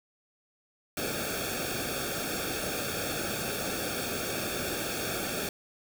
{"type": "noise with comb filter", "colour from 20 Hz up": "pink", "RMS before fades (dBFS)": -33, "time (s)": [0.97, 5.49], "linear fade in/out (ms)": 2, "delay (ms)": 1, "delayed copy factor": -0.9, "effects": []}